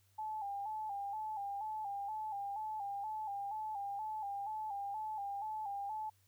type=tone with vibrato; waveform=sine; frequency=832 Hz; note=G#5; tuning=3 cents sharp; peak=-38 dBFS; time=0.18-6.1 s; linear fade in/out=10 ms; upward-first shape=square; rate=2.1 Hz; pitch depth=67 cents each way; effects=added 97 Hz sine -70 dBFS peak until 6.27 s + white hiss -74 dBFS RMS until 6.27 s